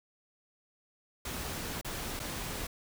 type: noise with dropouts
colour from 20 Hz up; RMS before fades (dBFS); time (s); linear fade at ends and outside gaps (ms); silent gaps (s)
pink; -38; 1.25-2.67; 5; 1.813-1.846 / 2.194-2.199
effects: none